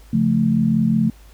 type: chord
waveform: sine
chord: Db augmented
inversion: none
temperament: equal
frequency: 138.59 / 174.61 / 220 Hz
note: Db3 / F3 / A3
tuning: 0 / 0 / 0 cents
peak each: -22 / -20 / -16 dBFS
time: 0.13-1.1 s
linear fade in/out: 5 ms
effects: added 52 Hz sine -43 dBFS peak until 1.33 s + pink hiss -52 dBFS RMS until 1.33 s